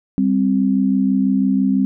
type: tone pair together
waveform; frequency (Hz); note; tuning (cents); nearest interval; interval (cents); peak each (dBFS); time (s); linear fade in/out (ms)
sine; 196.64 / 262.7; G3 / C4; +6 / +7; perfect fourth; 501; -16; 0.18-1.85; 0
effects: none